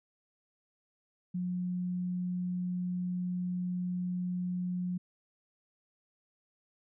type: tone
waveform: sine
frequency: 179.8 Hz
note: F#3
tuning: 49 cents flat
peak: -31 dBFS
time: 1.34-4.98 s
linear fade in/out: 10 ms
effects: none